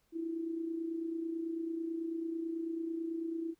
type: tone with amplitude modulation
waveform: sine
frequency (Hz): 329.6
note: E4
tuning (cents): 0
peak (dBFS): -32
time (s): 0.12-3.55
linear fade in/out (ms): 50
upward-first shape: sine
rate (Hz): 29.1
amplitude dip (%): 55
effects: pink hiss -75 dBFS RMS until 3.59 s